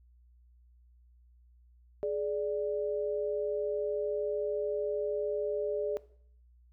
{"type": "tone pair together", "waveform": "sine", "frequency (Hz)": [420.5, 587.3], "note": ["G#4", "D5"], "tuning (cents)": [22, 0], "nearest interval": "tritone", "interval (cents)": 578, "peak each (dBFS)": [-31, -33], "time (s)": [2.03, 5.97], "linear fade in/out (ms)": 0, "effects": ["noise-tail reverb RT60 0.6 s tail -19 dB re dry", "added 60 Hz sine -58 dBFS peak until 6.72 s"]}